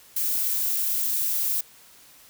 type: noise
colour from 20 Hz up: violet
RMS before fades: -25 dBFS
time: 0.16-1.61 s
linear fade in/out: 5 ms
effects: white hiss -52 dBFS RMS until 2.29 s